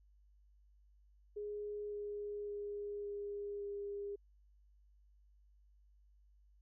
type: tone with pitch steps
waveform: sine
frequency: 415.3 / 412.7 / 410.1 / 407.5 / 404.9 Hz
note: G#4 / G#4 / G#4 / G#4 / G#4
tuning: 0 / -11 / -22 / -33 / -44 cents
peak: -40 dBFS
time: 1.36-4.16 s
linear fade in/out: 10 ms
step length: 560 ms
effects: added 50 Hz sine -64 dBFS peak until 6.61 s